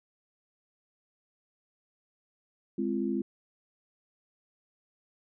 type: chord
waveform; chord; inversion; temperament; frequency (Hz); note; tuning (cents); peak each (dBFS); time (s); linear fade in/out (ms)
sine; F minor; first; equal with one note detuned; 207.7 / 261.6 / 341.4; Ab3 / C4 / F4; 0 / 0 / -39; -32; 2.78-3.22; 5
effects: none